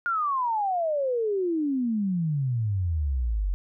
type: exponential sweep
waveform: sine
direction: down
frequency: 1434 to 44.75 Hz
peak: -23 dBFS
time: 0.06-3.54 s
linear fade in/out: 0 ms
effects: none